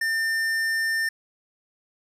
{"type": "tone with tanh clipping", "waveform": "sine", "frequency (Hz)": 1800, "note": "A6", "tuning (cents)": 39, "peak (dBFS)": -24, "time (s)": [0.01, 1.09], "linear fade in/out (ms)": 5, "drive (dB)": 15, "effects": []}